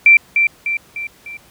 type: tone with echo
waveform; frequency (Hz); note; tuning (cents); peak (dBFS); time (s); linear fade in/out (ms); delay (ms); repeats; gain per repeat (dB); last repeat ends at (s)
sine; 2349; D7; 0; -4; 0.06-0.17; 2; 300; 4; -6; 1.37
effects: pink hiss -48 dBFS RMS until 1.5 s + high-pass 60 Hz 12 dB/octave